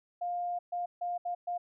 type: tone bursts at uneven times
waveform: sine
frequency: 705 Hz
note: F5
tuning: 16 cents sharp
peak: -31 dBFS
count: 5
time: 0.21-0.59 / 0.72-0.86 / 1.01-1.18 / 1.25-1.35 / 1.47-1.58 s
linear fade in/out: 10 ms
effects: none